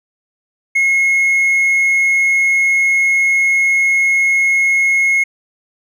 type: tone with hard clipping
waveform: sine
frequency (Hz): 2166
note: C#7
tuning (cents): -41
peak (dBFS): -11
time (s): 0.75-5.24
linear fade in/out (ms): 10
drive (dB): 2
effects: none